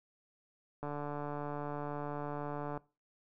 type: click train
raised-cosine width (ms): 1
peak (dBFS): -26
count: 285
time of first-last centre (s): 0.83-2.775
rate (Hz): 146
effects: noise-tail reverb RT60 0.3 s tail -21 dB re dry